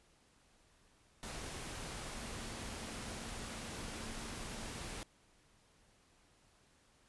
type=tone in noise; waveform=sine; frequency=226.7 Hz; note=A#3; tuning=48 cents flat; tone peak=-54 dBFS; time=2.15-4.78 s; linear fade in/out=0 ms; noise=pink; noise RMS=-45 dBFS; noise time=1.23-5.03 s; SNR=-12 dB; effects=pink hiss -69 dBFS RMS until 7.08 s + resampled to 24000 Hz